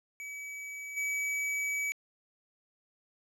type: tone with level steps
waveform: square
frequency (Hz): 2283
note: D7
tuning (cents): -50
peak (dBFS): -40 / -31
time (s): 0.2-1.92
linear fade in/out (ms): 0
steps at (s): 0.96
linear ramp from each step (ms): 20
effects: low-pass 12000 Hz 12 dB/octave